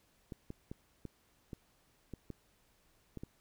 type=clicks; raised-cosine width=3 ms; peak=-30 dBFS; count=9; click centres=0.322 / 0.504 / 0.715 / 1.053 / 1.532 / 2.137 / 2.303 / 3.173 / 3.235 s; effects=pink hiss -71 dBFS RMS until 3.4 s